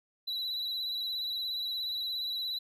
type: tone with vibrato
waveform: triangle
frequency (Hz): 3951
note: B7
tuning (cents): 0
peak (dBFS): -31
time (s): 0.27-2.59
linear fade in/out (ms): 10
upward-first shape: sine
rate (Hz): 17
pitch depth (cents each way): 39
effects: none